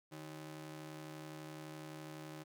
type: ring-modulated tone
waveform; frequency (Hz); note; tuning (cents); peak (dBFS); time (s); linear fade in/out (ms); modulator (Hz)
sawtooth; 233.1; A#3; 0; -40; 0.11-2.44; 20; 80.6
effects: none